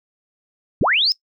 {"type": "linear sweep", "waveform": "sine", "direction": "up", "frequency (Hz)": [59.9, 5274], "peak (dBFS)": -14, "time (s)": [0.81, 1.12], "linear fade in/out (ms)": 0, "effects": ["noise-tail reverb RT60 0.1 s tail -21 dB re dry"]}